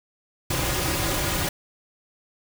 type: noise with comb filter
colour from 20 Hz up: pink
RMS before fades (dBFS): -25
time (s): 0.5-1.49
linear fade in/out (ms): 5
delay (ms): 4.5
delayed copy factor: -0.65
effects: none